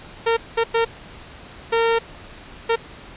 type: tone bursts at uneven times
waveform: sawtooth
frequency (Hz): 458.5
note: A#4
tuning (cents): -29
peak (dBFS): -12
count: 5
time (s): 0.26-0.37 / 0.57-0.64 / 0.74-0.85 / 1.72-1.99 / 2.69-2.76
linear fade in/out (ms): 10
effects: pink hiss -41 dBFS RMS until 3.16 s + resampled to 8000 Hz